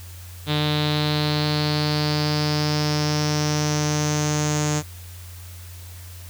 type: tone with low-pass filter sweep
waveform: sawtooth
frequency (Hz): 150.2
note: D3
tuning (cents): +39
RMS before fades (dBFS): -22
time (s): 0.46-4.83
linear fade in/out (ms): 50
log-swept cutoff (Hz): 3700 to 6900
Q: 6.2
effects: added 88 Hz sine -37 dBFS peak until 6.29 s + white hiss -45 dBFS RMS until 6.29 s